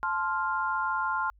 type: chord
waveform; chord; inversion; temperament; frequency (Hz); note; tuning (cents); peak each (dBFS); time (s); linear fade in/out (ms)
sine; F major; first; just; 873.1 / 1047.7 / 1396.9; A5 / C6 / F6; -14 / +2 / 0; -32 / -30 / -30; 0.03-1.3; 0
effects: added 50 Hz sine -56 dBFS peak until 1.39 s